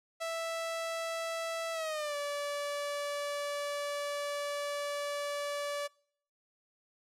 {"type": "tone with pitch glide", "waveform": "sawtooth", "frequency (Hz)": [659.3, 577.3], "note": ["E5", "D5"], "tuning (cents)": [0, -30], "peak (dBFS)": -30, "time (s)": [0.2, 5.88], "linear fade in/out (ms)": 20, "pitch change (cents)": -230, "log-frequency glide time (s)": [1.73, 2.16], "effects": ["noise-tail reverb RT60 0.6 s tail -25 dB re dry", "low-pass 11000 Hz 12 dB/octave"]}